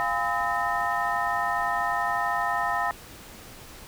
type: tone cluster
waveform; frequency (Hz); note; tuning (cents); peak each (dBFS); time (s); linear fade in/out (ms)
sine; 699 / 811 / 1013 / 1284 / 1825; F5 / G#5 / B5 / E6 / A#6; +1 / -41 / +44 / -46 / -37; -30; 0-2.91; 0
effects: pink hiss -45 dBFS RMS until 3.87 s